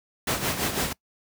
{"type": "noise with tremolo", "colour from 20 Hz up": "pink", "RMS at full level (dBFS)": -24, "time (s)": [0.27, 0.93], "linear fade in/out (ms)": 5, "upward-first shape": "sine", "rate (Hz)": 6, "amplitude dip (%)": 60, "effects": ["noise-tail reverb RT60 0.1 s tail -23 dB re dry", "high-pass 80 Hz 12 dB/octave"]}